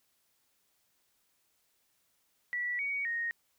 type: tone with pitch steps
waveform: sine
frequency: 1951 / 2246 / 1863 Hz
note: B6 / C#7 / A#6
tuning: -22 / +22 / -2 cents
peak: -31 dBFS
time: 2.53-3.31 s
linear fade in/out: 0 ms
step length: 260 ms
effects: white hiss -74 dBFS RMS until 3.58 s